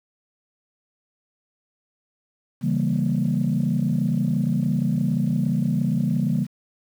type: chord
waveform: sine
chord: C# diminished seventh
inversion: none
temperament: equal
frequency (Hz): 138.59 / 164.81 / 196 / 233.1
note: C#3 / E3 / G3 / Bb3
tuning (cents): 0 / 0 / 0 / 0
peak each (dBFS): -24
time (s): 2.61-6.47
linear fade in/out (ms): 50
effects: tanh soft clip ceiling -12 dBFS + 8-bit